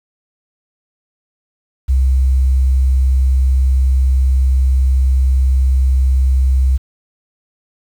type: tone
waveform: sine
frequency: 65.41 Hz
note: C2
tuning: in tune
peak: -9 dBFS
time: 1.88-6.78 s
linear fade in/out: 20 ms
effects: 7-bit